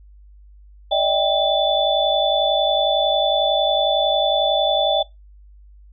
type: tone cluster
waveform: sine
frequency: 588 / 639 / 785 / 3482 Hz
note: D5 / D#5 / G5 / A7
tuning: +2 / +46 / +2 / -19 cents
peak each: -21 dBFS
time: 0.91-5.03 s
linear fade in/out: 10 ms
effects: noise-tail reverb RT60 0.2 s tail -21 dB re dry + added 50 Hz sine -43 dBFS peak until 5.92 s